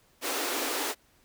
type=high-pass noise; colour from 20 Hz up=pink; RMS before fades=-31 dBFS; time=0.21-0.95 s; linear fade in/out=50 ms; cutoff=260 Hz; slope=96 dB/octave; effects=pink hiss -64 dBFS RMS until 1.24 s